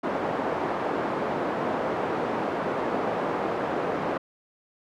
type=band-pass noise; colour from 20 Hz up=pink; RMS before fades=-28 dBFS; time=0.03-4.18 s; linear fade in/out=10 ms; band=320 to 1000 Hz; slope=12 dB/octave; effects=none